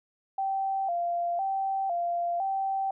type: tone with vibrato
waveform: sine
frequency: 733 Hz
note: F#5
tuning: 16 cents flat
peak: -26 dBFS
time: 0.38-2.91 s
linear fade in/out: 5 ms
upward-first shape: square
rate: 0.99 Hz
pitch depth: 100 cents each way
effects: none